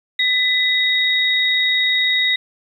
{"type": "tone pair together", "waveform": "sine", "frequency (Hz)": [2000, 3766], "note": ["B6", "A#7"], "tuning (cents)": [21, 17], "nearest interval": "major seventh", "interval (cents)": 1096, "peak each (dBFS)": -17, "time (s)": [0.19, 2.36], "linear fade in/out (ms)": 5, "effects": ["8-bit"]}